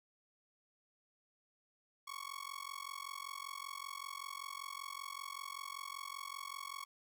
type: tone with amplitude modulation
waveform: sawtooth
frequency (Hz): 1108.7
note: C#6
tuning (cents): 0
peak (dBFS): -36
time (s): 2.07-6.85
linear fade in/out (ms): 10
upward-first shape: sine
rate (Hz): 45.2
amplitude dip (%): 100
effects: none